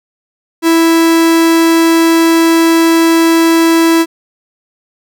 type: tone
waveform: 45% pulse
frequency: 329.6 Hz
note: E4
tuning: in tune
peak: -6 dBFS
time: 0.62-4.06 s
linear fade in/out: 50 ms
effects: none